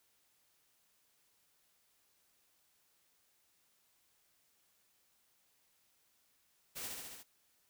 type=noise with echo; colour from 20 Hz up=white; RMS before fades=-44 dBFS; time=6.75-6.89 s; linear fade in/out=20 ms; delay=69 ms; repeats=5; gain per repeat=-2 dB; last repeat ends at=7.235 s; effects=white hiss -74 dBFS RMS until 7.69 s